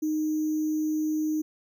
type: tone with sample-and-hold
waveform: sine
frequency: 309.2 Hz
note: D#4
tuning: 11 cents flat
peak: -24 dBFS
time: 0.02-1.42 s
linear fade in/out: 10 ms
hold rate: 6300 Hz
effects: none